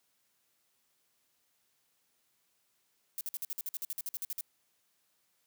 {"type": "noise bursts", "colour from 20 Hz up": "violet", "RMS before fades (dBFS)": -37, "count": 16, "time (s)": [3.18, 4.409], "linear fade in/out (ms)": 0, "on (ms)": 29, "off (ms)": 51, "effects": ["white hiss -75 dBFS RMS until 5.46 s", "high-pass 80 Hz 12 dB/octave"]}